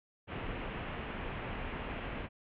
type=low-pass noise; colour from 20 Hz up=pink; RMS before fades=-40 dBFS; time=0.27-2.29 s; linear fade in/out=50 ms; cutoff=3000 Hz; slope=48 dB/octave; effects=none